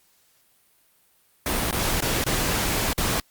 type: noise with dropouts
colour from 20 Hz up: pink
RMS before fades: -24 dBFS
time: 1.46-3.2 s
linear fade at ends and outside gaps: 2 ms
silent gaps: 1.711-1.726 / 2.006-2.022 / 2.24-2.264 / 2.931-2.979 s
effects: white hiss -62 dBFS RMS until 3.3 s + Opus 48 kbps